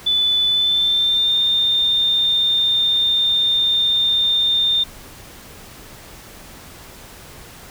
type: tone with pitch glide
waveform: sine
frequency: 3489 to 3618 Hz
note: A7 to A7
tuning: -15 to +48 cents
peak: -14 dBFS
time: 0.06-4.84 s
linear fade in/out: 10 ms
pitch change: +63 cents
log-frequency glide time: 0.47-1.33 s
effects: pink hiss -40 dBFS RMS until 7.7 s